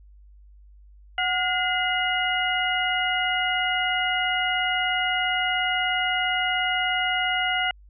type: tone cluster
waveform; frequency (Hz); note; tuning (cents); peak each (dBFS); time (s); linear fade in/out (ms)
sine; 740 / 1434 / 2053 / 2877; F#5 / F6 / C7 / F#7; 0 / +45 / -33 / -49; -27; 1.18-7.71; 2
effects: added 50 Hz sine -47 dBFS peak until 7.89 s